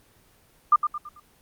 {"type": "tone with echo", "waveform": "sine", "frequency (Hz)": 1201, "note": "D6", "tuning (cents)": 38, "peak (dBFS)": -12, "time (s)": [0.72, 0.76], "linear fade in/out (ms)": 5, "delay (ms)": 110, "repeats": 4, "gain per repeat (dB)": -8, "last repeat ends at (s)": 1.2, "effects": ["pink hiss -59 dBFS RMS until 1.41 s", "Opus 24 kbps"]}